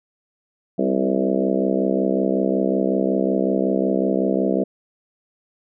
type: harmonic tone with a mistuned harmonic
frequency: 65.41 Hz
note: C2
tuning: in tune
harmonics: 3 / 4 / 5 / 6 / 7 / 8 / 9 / 10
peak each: -23 / -24 / -25 / -26 / -26 / -27 / -28 / -28 dBFS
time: 0.78-4.64 s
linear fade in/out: 10 ms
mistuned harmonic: 5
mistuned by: +28 cents
effects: none